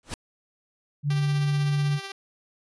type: noise with exponential growth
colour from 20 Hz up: pink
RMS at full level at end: -27 dBFS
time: 0.03-0.14 s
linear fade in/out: 1 ms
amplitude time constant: 22 ms
type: tone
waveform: sine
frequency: 144.9 Hz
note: D3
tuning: 23 cents flat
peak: -21 dBFS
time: 1.03-2 s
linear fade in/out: 50 ms
type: tone with tremolo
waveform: 5% pulse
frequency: 392 Hz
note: G4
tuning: in tune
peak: -22 dBFS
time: 1.1-2.12 s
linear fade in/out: 5 ms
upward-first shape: sine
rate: 16 Hz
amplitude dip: 40%
effects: resampled to 22050 Hz